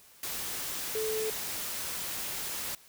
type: tone in noise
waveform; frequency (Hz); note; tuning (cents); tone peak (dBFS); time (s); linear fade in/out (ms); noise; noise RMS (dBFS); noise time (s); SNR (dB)
sine; 436.2; A4; -15; -30; 0.95-1.3; 2; white; -36; 0.23-2.75; +3
effects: white hiss -57 dBFS RMS until 2.88 s